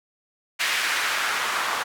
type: noise with band-pass filter sweep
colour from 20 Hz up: white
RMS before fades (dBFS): -25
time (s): 0.59-1.84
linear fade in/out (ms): 20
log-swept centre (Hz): 2100 to 1100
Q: 1.5
effects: none